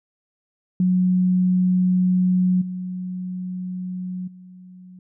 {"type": "tone with level steps", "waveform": "sine", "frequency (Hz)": 182.8, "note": "F#3", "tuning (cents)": -21, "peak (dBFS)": [-15, -26, -40], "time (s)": [0.8, 4.99], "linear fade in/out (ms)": 2, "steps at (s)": [2.61, 4.27], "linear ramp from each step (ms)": 10, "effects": []}